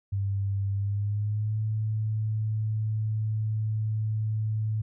sine tone with pitch glide, 99 to 108.59 Hz, G2 to A2, +18 to -22 cents, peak -25 dBFS, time 0.12-4.82 s, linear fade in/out 10 ms, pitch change +160 cents, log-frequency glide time 0.72-1.6 s, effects none

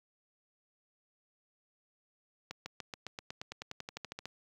accelerating click train, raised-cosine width 0.2 ms, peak -23 dBFS, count 18, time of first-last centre 2.51-4.256 s, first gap 150 ms, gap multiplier 0.95, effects high-pass 60 Hz 12 dB/octave + 10-bit

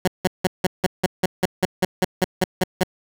15% pulse tone bursts, 184.4 Hz, F#3, 6 cents flat, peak -9 dBFS, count 15, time 0.05-2.835 s, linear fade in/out 2 ms, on 27 ms, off 170 ms, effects none

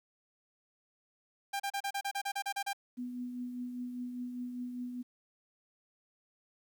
sawtooth tone bursts, 796 Hz, G5, 26 cents sharp, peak -29 dBFS, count 12, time 1.53-2.732 s, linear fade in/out 10 ms, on 69 ms, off 34 ms
sine tone with tremolo, 246.9 Hz, B3, in tune, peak -35 dBFS, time 2.97-5.03 s, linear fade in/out 20 ms, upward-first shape triangle, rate 5 Hz, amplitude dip 45%
effects 11-bit

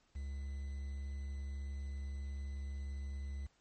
triangle tone with quantisation, 69.3 Hz, C#2, in tune, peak -37 dBFS, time 0.15-3.47 s, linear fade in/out 10 ms, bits 10, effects pink hiss -73 dBFS RMS until 3.6 s + MP3 32 kbps

